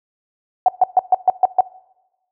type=tone bursts; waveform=sine; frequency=741 Hz; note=F#5; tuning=2 cents sharp; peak=-7 dBFS; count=7; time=0.66-1.608 s; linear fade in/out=2 ms; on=24 ms; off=130 ms; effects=noise-tail reverb RT60 1.0 s tail -22 dB re dry